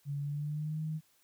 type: tone with pitch glide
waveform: sine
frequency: 142.6 to 156.41 Hz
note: C#3 to D#3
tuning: +49 to +9 cents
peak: -33 dBFS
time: 0.05-1.01 s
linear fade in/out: 50 ms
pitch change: +160 cents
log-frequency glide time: 0.2-0.8 s
effects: white hiss -69 dBFS RMS until 1.23 s